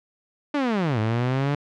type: linear two-way sweep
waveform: sawtooth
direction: down then up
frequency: 300.4 to 106 to 146.4 Hz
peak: -17 dBFS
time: 0.54-1.55 s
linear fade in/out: 5 ms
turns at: 0.99 s
effects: low-pass 3000 Hz 12 dB/octave